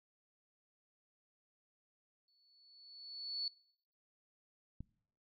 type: tone with exponential growth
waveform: sine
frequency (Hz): 4434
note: C#8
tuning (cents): 0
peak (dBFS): -34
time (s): 2.28-3.48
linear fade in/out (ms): 2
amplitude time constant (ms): 260
type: click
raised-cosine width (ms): 5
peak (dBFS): -33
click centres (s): 4.806
effects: noise-tail reverb RT60 0.7 s tail -24 dB re dry